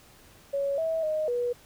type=tone with pitch steps; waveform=sine; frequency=558 / 648 / 620 / 485 Hz; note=C#5 / E5 / D#5 / B4; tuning=+11 / -30 / -6 / -31 cents; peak=-25 dBFS; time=0.53-1.53 s; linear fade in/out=10 ms; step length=250 ms; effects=pink hiss -55 dBFS RMS until 1.65 s